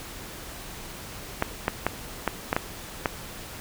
clicks, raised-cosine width 0.5 ms, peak -7 dBFS, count 7, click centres 1.424 / 1.681 / 1.866 / 2.277 / 2.529 / 2.565 / 3.058 s, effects pink hiss -40 dBFS RMS until 3.6 s

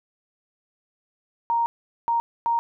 sine tone bursts at uneven times, 932.3 Hz, A#5, in tune, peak -19 dBFS, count 3, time 1.5-1.66 / 2.08-2.2 / 2.46-2.59 s, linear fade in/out 0 ms, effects none

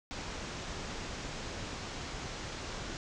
pink low-pass noise, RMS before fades -41 dBFS, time 0.11-2.97 s, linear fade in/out 0 ms, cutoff 7200 Hz, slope 48 dB/octave, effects none

